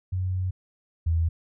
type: tone pair in turn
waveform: sine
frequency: 92.5 / 82.41 Hz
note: F#2 / E2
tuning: 0 / 0 cents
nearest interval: major second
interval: 200 cents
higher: first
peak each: -24 / -20 dBFS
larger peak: second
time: 0.12-0.51 / 1.06-1.29 s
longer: first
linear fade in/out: 10 ms
effects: none